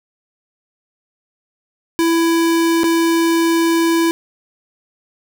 square tone with dropouts, 332.2 Hz, E4, 13 cents sharp, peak -13 dBFS, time 1.99-4.11 s, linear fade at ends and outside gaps 0 ms, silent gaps 2.834-2.841 s, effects none

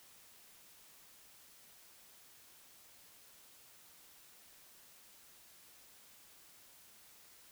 silence, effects white hiss -61 dBFS RMS until 7.51 s

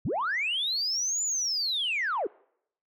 sine linear two-way sweep, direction up then down, 74.2 to 7120 to 327 Hz, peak -25 dBFS, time 0.05-2.27 s, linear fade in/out 5 ms, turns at 1.23 s, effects noise-tail reverb RT60 0.7 s tail -25 dB re dry + tanh soft clip ceiling -22 dBFS

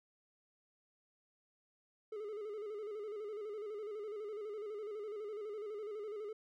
triangle tone with vibrato, 421.5 Hz, G#4, 26 cents sharp, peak -39 dBFS, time 2.12-6.33 s, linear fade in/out 5 ms, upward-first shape square, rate 12 Hz, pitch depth 59 cents each way, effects none

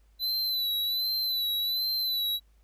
square tone with vibrato, 3999 Hz, B7, 21 cents sharp, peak -27 dBFS, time 0.19-2.4 s, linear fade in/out 50 ms, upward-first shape sine, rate 1.3 Hz, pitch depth 54 cents each way, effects added 52 Hz sine -58 dBFS peak until 2.63 s + pink hiss -72 dBFS RMS until 2.63 s

